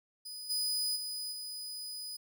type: tone with level steps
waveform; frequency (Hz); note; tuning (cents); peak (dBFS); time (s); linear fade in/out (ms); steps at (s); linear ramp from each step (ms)
sawtooth; 4978; D#8; 0; -39 / -28 / -34 / -37; 0.25-2.17; 10; 0.49 / 0.95 / 1.31; 20
effects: none